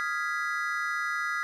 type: chord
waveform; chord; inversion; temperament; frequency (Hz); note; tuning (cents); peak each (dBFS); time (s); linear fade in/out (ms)
triangle; F half-diminished seventh; third; equal; 1244.5 / 1396.9 / 1661.2 / 1975.5; Eb6 / F6 / Ab6 / Cb7; 0 / 0 / 0 / 0; -32; 0-1.43; 0
effects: none

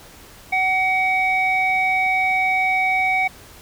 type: tone with low-pass filter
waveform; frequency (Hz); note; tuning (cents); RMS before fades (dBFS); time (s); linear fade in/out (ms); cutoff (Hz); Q
square; 750; F#5; +23; -19; 0.52-3.28; 10; 2300; 4.4
effects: pink hiss -44 dBFS RMS until 3.61 s

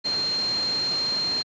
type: tone in noise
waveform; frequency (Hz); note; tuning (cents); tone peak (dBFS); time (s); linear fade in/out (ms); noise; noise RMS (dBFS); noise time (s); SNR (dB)
sine; 4186; C8; 0; -23; 0.04-1.43; 20; pink; -34; 0.04-1.43; +8
effects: high-pass 150 Hz 12 dB/octave + resampled to 16000 Hz

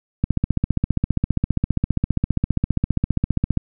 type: click train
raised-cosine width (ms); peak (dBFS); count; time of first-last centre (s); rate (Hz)
5; -5; 51; 0.24-3.573; 15
effects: none

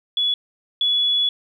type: tone pair in turn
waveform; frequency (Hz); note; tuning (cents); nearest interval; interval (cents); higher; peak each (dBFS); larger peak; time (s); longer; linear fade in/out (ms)
sine; 3402 / 3402; G#7 / G#7; +41 / +41; unison; 0; neither; -17 / -16; second; 0.17-0.34 / 0.81-1.29; second; 2
effects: 9-bit

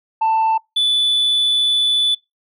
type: tone pair in turn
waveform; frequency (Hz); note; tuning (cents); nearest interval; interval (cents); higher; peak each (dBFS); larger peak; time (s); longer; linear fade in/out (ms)
sine; 888 / 3477; A5 / A7; +16 / -21; 2 octaves; 2363; second; -11; neither; 0.21-0.58 / 0.76-2.15; second; 10
effects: noise-tail reverb RT60 0.2 s tail -24 dB re dry + tanh soft clip ceiling -12 dBFS

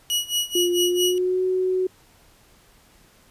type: tone with tremolo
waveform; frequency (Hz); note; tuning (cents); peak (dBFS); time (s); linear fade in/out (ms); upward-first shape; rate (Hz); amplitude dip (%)
sawtooth; 2915; F#7; -26; -16; 0.1-1.18; 0; sine; 4.5; 90
type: tone with pitch glide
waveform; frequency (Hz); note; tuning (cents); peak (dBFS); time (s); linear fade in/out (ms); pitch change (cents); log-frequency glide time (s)
sine; 351.6 to 371.2; F4 to F#4; +12 to +6; -19; 0.55-1.87; 5; +94; 0.8-1.43
effects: pink hiss -55 dBFS RMS until 3.3 s + resampled to 32000 Hz

